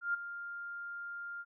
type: tone with ADSR envelope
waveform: sine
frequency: 1400 Hz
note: F6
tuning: 4 cents sharp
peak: -28 dBFS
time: 0.01-1.45 s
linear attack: 130 ms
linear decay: 13 ms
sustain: -12 dB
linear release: 45 ms
effects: none